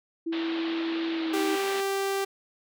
sine tone with pitch glide, 329.6 to 316.4 Hz, E4 to D#4, 0 to +29 cents, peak -27 dBFS, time 0.26-1.56 s, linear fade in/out 10 ms, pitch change -71 cents, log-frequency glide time 1.13-1.43 s
white band-pass noise, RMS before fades -38 dBFS, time 0.32-1.81 s, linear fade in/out 10 ms, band 220 to 4000 Hz, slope 48 dB/octave
sawtooth tone, 392 Hz, G4, in tune, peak -22 dBFS, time 1.33-2.25 s, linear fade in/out 10 ms
effects none

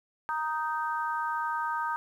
harmonic tone, 311.1 Hz, D#4, in tune, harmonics 3 / 4 / 5, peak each -31 / -33 / -35 dBFS, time 0.29-1.96 s, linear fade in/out 0 ms, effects 10-bit

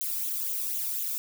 violet noise with flanger, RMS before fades -31 dBFS, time 0.01-1.18 s, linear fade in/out 0 ms, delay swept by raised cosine 0.29 to 0.87 ms, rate 4 Hz, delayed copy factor +0.65, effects none

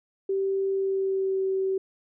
sine tone with pitch glide, 388.5 to 382.7 Hz, G4 to G4, -16 to -42 cents, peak -23 dBFS, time 0.29-1.78 s, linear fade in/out 5 ms, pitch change -26 cents, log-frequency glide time 0.71-1.42 s, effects none

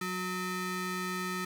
25% pulse ring-modulated tone, 549 Hz, C#5, 17 cents flat, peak -26 dBFS, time 0.01-1.45 s, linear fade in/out 5 ms, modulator 733 Hz, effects none

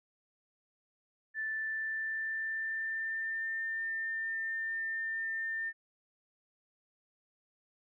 sine tone with pitch glide, 1760 to 1801.1 Hz, A6 to A6, 0 to +40 cents, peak -33 dBFS, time 1.34-5.73 s, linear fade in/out 50 ms, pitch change +40 cents, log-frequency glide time 1.47-3.59 s, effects none

